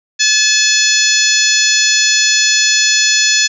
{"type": "harmonic tone", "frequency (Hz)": 860, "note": "A5", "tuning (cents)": -40, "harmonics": [2, 3, 4, 5, 6, 7, 8], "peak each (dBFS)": [-17, -17, -17, -17, -17, -17, -17], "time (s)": [0.19, 3.48], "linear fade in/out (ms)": 20, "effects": []}